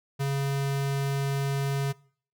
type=tone; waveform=square; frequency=138.59 Hz; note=C#3; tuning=in tune; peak=-26 dBFS; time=0.19-1.93 s; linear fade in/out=20 ms; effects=noise-tail reverb RT60 0.5 s tail -22 dB re dry